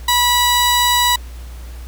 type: tone pair together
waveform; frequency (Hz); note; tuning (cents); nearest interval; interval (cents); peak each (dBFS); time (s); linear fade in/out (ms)
sawtooth; 976 / 1952; B5 / B6; -21 / -21; octave; 1200; -10; 0.08-1.16; 5
effects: added 60 Hz sine -29 dBFS peak until 1.87 s + pink hiss -43 dBFS RMS until 1.87 s